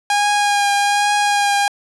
sawtooth tone with vibrato, 816 Hz, G#5, 31 cents flat, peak -10 dBFS, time 0.1-1.68 s, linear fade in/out 2 ms, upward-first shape triangle, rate 1.2 Hz, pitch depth 20 cents each way, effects resampled to 24000 Hz + 7-bit

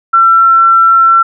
sine tone, 1349 Hz, E6, 40 cents sharp, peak -3 dBFS, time 0.13-1.23 s, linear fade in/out 10 ms, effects none

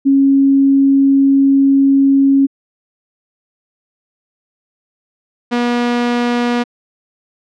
sine / sawtooth tone pair in turn, 274.2 / 241 Hz, C#4 / B3, -19 / -42 cents, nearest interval major second, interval 223 cents, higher first, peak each -7 / -9 dBFS, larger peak first, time 0.05-2.47 / 5.51-6.64 s, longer first, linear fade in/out 20 ms, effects low-pass 4000 Hz 12 dB/octave

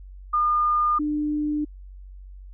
sine tone pair in turn, 1213 / 299 Hz, D#6 / D4, -44 / +31 cents, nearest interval 2 octaves, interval 2425 cents, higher first, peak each -18 / -22 dBFS, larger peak first, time 0.33-0.99 / 0.99-1.65 s, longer neither, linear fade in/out 10 ms, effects added 47 Hz sine -39 dBFS peak until 2.53 s

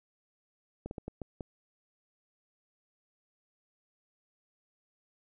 slowing click train, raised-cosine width 2 ms, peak -25 dBFS, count 6, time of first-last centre 0.86-1.408 s, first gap 51 ms, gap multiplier 1.39, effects none

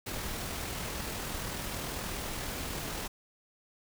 pink noise with amplitude modulation, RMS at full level -36 dBFS, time 0.06-3.08 s, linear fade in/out 10 ms, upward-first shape sine, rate 40.5 Hz, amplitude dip 25%, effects none

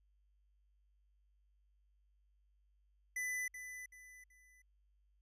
square tone with echo, 1999 Hz, B6, 20 cents sharp, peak -38 dBFS, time 3.16-3.48 s, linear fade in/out 5 ms, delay 380 ms, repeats 3, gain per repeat -9 dB, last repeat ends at 4.62 s, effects added 50 Hz sine -70 dBFS peak until 5.21 s + resampled to 32000 Hz

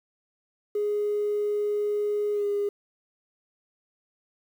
triangle tone with pitch glide, 415.3 to 407.5 Hz, G#4 to G#4, 0 to -33 cents, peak -20 dBFS, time 0.75-2.69 s, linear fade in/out 5 ms, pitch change -33 cents, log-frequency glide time 2.33-2.46 s, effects tanh soft clip ceiling -21 dBFS + 9-bit

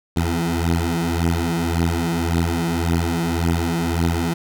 15% pulse beating tone pair, 83.3 / 85.1 Hz, E2 / F2, +19 / -44 cents, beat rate 1.8 Hz, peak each -15 / -15 dBFS, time 0.16-4.34 s, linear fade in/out 10 ms, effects none

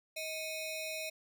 sawtooth ring-modulated tone, 1568 Hz, G6, in tune, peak -31 dBFS, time 0.16-1.1 s, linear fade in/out 10 ms, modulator 936 Hz, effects none

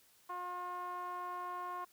5% pulse tone with low-pass filter, 357.6 Hz, F4, 41 cents sharp, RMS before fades -42 dBFS, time 0.29-1.85 s, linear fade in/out 10 ms, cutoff 1000 Hz, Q 5.7, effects white hiss -67 dBFS RMS until 1.92 s

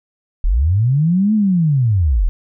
sine linear two-way sweep, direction up then down, 33 to 220 to 33 Hz, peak -11 dBFS, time 0.44-2.29 s, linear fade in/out 0 ms, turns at 1.34 s, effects none

